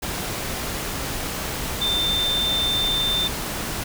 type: tone in noise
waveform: sine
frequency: 3576 Hz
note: A7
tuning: 27 cents sharp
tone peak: -20 dBFS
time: 1.81-3.28 s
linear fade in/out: 10 ms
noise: pink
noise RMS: -28 dBFS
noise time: 0.02-3.84 s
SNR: +5 dB
effects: none